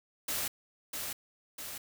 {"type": "noise with echo", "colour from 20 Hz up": "white", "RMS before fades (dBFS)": -34, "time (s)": [0.28, 0.48], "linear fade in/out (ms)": 5, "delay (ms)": 650, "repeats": 2, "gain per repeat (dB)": -4, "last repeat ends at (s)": 1.78, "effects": []}